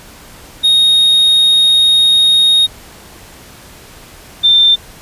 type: tone pair in turn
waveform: triangle / sine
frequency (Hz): 3729 / 3579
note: A#7 / A7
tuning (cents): 0 / +29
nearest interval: minor second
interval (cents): 71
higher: first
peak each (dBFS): -5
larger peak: neither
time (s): 0.63-2.67 / 4.43-4.76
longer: first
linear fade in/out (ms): 20
effects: pink hiss -37 dBFS RMS until 5.01 s + resampled to 32000 Hz